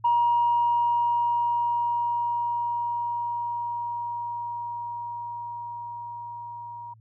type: tone with level ramp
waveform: sine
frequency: 950 Hz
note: A#5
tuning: 33 cents sharp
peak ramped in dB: -17 to -36 dBFS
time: 0.04-6.94 s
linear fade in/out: 10 ms
effects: tanh soft clip ceiling -14 dBFS + added 111 Hz sine -51 dBFS peak until 7 s